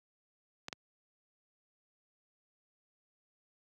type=clicks; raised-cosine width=0.2 ms; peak=-22 dBFS; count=2; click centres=0.684 / 0.728 s; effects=high-pass 100 Hz 12 dB/octave